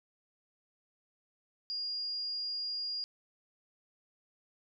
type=tone; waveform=sine; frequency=4837 Hz; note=D#8; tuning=50 cents flat; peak=-34 dBFS; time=1.7-3.04 s; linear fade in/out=0 ms; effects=none